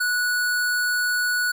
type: tone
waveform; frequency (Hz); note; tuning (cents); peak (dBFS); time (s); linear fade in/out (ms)
square; 1471; F#6; -11; -21; 0-1.52; 10
effects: none